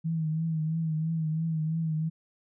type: tone with vibrato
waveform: sine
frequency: 159.8 Hz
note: D#3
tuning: 47 cents sharp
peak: -26 dBFS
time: 0.04-2.1 s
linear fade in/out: 20 ms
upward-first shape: triangle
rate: 3 Hz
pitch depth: 58 cents each way
effects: none